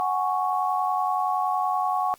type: chord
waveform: sine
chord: F# suspended second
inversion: none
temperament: equal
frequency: 740 / 830.6 / 1108.7 Hz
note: F#5 / G#5 / C#6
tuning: 0 / 0 / 0 cents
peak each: -25 / -28 / -26 dBFS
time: 0-2.14 s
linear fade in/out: 0 ms
effects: white hiss -56 dBFS RMS until 2.18 s + Opus 24 kbps